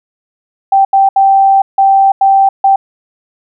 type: tone bursts at uneven times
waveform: sine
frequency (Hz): 781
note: G5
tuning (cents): -7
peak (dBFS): -4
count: 6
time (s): 0.72-0.85 / 0.93-1.09 / 1.16-1.62 / 1.78-2.12 / 2.21-2.49 / 2.64-2.76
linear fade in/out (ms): 5
effects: none